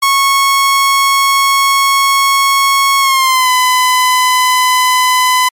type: tone with pitch glide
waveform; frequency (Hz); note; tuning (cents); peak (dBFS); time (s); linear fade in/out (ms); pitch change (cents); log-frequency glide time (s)
sawtooth; 1100 to 1008.7; C#6 to B5; -14 to +36; -4; 0.02-5.49; 10; -150; 3-3.5
effects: MP3 64 kbps